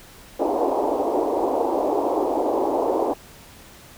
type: band-pass noise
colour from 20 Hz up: pink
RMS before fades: -22 dBFS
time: 0.39-3.14 s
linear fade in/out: 10 ms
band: 290 to 940 Hz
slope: 48 dB/octave
effects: pink hiss -46 dBFS RMS until 3.97 s